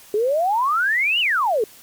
sine exponential two-way sweep, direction up then down, 402.9 to 3037 to 402.9 Hz, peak -16 dBFS, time 0.14-1.64 s, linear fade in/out 2 ms, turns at 1.2 s, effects white hiss -46 dBFS RMS until 1.82 s + MP3 96 kbps

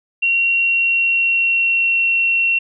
sine tone with pitch glide, 2744 to 2725 Hz, F7 to F7, -31 to -43 cents, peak -13 dBFS, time 0.22-2.59 s, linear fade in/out 10 ms, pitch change -12 cents, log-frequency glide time 0.56-1.99 s, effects none

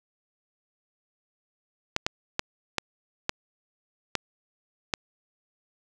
clicks, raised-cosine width 0.2 ms, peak -7 dBFS, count 7, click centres 1.964 / 2.065 / 2.394 / 2.783 / 3.294 / 4.153 / 4.938 s, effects none

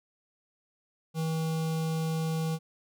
square tone with notch filter, 160.6 Hz, E3, 45 cents flat, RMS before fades -30 dBFS, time 1.14-2.59 s, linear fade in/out 50 ms, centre 1800 Hz, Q 1.5, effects none

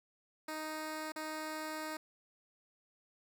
10% pulse tone with dropouts, 311.1 Hz, D#4, in tune, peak -31 dBFS, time 0.48-1.97 s, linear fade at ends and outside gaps 5 ms, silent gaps 1.121-1.16 s, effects none

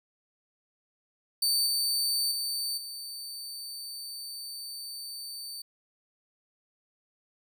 sawtooth tone with level steps, 4568 Hz, D8, 49 cents flat, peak -21 / -23 / -27 / -35 dBFS, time 1.42-5.62 s, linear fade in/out 5 ms, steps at 1.66 / 2.31 / 2.77 s, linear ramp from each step 10 ms, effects none

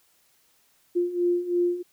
sine beating tone pair, 349.2 / 352.2 Hz, F4 / F4, 0 / +15 cents, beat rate 3 Hz, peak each -27 / -23 dBFS, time 0.95-1.83 s, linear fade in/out 20 ms, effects white hiss -64 dBFS RMS until 1.92 s

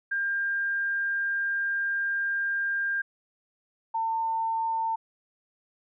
sine tone pair in turn, 1600 / 901.1 Hz, G6 / A5, +35 / +41 cents, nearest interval minor seventh, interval 994 cents, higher first, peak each -25 dBFS, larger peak neither, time 0.11-3.02 / 3.94-4.96 s, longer first, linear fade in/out 10 ms, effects none

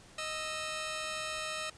10% pulse tone pair together, 622.3 / 1318.6 Hz, D#5 / E6, 0 / 0 cents, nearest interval octave + minor second, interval 1300 cents, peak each -29 / -32 dBFS, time 0.18-1.7 s, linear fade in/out 5 ms, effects pink hiss -56 dBFS RMS until 1.77 s + resampled to 22050 Hz

